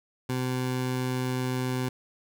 20% pulse tone, 127.6 Hz, C3, 43 cents flat, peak -22 dBFS, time 0.29-1.89 s, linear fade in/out 5 ms, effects none

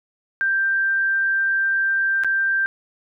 sine tone with dropouts, 1576 Hz, G6, 9 cents sharp, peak -17 dBFS, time 0.41-2.66 s, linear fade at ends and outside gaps 0 ms, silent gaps 2.236-2.246 s, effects none

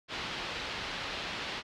white low-pass noise, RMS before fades -38 dBFS, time 0.08-1.63 s, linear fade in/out 50 ms, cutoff 4000 Hz, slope 24 dB/octave, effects none

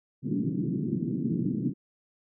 pink band-pass noise, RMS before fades -29 dBFS, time 0.22-1.74 s, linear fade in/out 50 ms, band 130 to 340 Hz, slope 48 dB/octave, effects none

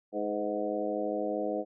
harmonic tone with a mistuned harmonic, 104.9 Hz, G#2, 18 cents sharp, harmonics 2 / 3 / 4 / 5 / 6 / 7, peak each -40 / -35 / -37 / -34 / -36 / -39 dBFS, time 0.12-1.65 s, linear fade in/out 50 ms, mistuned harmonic 5, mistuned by -40 cents, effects none

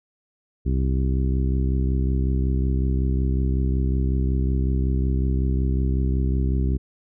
harmonic tone, 65.41 Hz, C2, in tune, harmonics 1 / 2 / 3 / 4 / 5 / 6, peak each -20 / -26 / -30 / -32 / -34 / -36 dBFS, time 0.65-6.78 s, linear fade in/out 20 ms, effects none

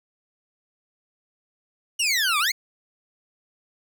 20% pulse exponential two-way sweep, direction down then up, 2957 to 1136 to 2269 Hz, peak -15 dBFS, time 1.99-2.52 s, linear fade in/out 10 ms, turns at 2.39 s, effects none

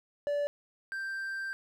triangle tone pair in turn, 579 / 1572.3 Hz, D5 / G6, -25 / +5 cents, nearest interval octave + perfect fourth, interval 1730 cents, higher second, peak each -26 / -32 dBFS, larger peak first, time 0.27-0.47 / 0.92-1.53 s, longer second, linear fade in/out 0 ms, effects none

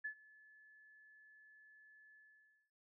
sine tone with ADSR envelope, 1725 Hz, A6, 35 cents flat, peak -38 dBFS, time 0.04-2.71 s, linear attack 13 ms, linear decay 87 ms, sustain -23 dB, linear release 560 ms, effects noise-tail reverb RT60 0.3 s tail -26 dB re dry

